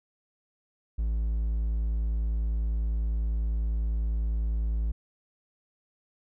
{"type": "tone", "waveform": "triangle", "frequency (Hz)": 55, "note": "A1", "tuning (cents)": 0, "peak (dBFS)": -23, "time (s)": [0.98, 4.92], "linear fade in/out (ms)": 10, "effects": []}